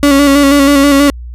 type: tone with vibrato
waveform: 35% pulse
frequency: 281.5 Hz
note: C#4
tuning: 27 cents sharp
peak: -3 dBFS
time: 0.03-1.1 s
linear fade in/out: 0 ms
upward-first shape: square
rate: 6.2 Hz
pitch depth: 33 cents each way
effects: added 60 Hz sine -23 dBFS peak until 1.34 s + resampled to 32000 Hz